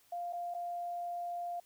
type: tone with dropouts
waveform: sine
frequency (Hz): 698.5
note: F5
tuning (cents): 0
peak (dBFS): -36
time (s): 0.12-1.6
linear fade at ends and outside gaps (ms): 5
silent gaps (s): 0.327-0.332 / 0.541-0.547
effects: white hiss -67 dBFS RMS until 1.65 s